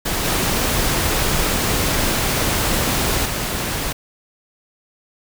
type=noise with level steps; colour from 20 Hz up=pink; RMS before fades=-21 / -19 / -23 dBFS; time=0.05-3.93 s; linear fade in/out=10 ms; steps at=0.24 / 3.25 s; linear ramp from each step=10 ms; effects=none

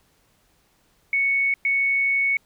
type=tone bursts at uneven times; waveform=sine; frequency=2217 Hz; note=C#7; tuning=in tune; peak=-18 dBFS; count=2; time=1.13-1.54 / 1.65-2.37 s; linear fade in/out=2 ms; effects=pink hiss -63 dBFS RMS until 2.45 s

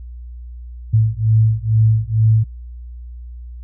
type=beating tone pair; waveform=sine; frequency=109.4 / 111.6 Hz; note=A2 / A2; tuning=-9 / +25 cents; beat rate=2.2 Hz; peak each=-15 dBFS; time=0.93-2.44 s; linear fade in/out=10 ms; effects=noise-tail reverb RT60 0.1 s tail -21 dB re dry + added 60 Hz sine -30 dBFS peak until 3.63 s

